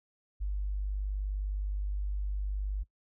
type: tone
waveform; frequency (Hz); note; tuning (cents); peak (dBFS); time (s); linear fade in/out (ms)
sine; 49.7; G1; +25; -30; 0.4-2.84; 20
effects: noise-tail reverb RT60 0.1 s tail -21 dB re dry